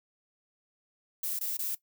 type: noise bursts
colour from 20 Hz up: violet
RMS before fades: -33 dBFS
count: 3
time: 1.23-1.75 s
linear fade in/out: 5 ms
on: 160 ms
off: 20 ms
effects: noise-tail reverb RT60 0.1 s tail -17 dB re dry